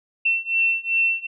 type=beating tone pair; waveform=sine; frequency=2696 / 2698.6 Hz; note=E7 / E7; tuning=+38 / +40 cents; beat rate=2.6 Hz; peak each=-22 / -21 dBFS; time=0.25-1.27 s; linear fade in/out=10 ms; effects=none